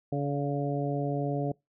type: harmonic tone with a mistuned harmonic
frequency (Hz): 142.7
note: D3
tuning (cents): -49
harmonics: 1 / 2 / 3 / 4 / 5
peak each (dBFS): -30 / -33 / -35 / -36 / -37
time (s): 0.12-1.52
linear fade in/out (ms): 5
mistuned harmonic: 5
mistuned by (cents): -24
effects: noise-tail reverb RT60 0.2 s tail -25 dB re dry